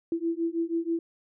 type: beating tone pair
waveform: sine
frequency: 330.3 / 336.5 Hz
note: E4 / E4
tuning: +4 / +36 cents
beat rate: 6.2 Hz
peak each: -29 / -29 dBFS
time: 0.12-0.99 s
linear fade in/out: 2 ms
effects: none